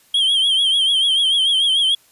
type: tone with vibrato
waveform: triangle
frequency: 3204 Hz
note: G7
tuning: 37 cents sharp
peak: -12 dBFS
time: 0.14-1.95 s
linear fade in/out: 5 ms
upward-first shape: triangle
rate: 6.8 Hz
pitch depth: 94 cents each way
effects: white hiss -54 dBFS RMS until 2.11 s + resampled to 32000 Hz